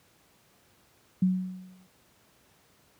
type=tone with exponential decay; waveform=sine; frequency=185 Hz; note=F#3; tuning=in tune; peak=-18 dBFS; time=1.22-1.87 s; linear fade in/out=5 ms; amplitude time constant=140 ms; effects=pink hiss -63 dBFS RMS until 2.99 s + high-pass 80 Hz 12 dB/octave